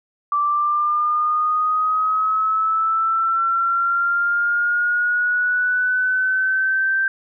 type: linear sweep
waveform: sine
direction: up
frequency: 1165 to 1568 Hz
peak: -16 dBFS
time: 0.32-7.08 s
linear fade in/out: 2 ms
effects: none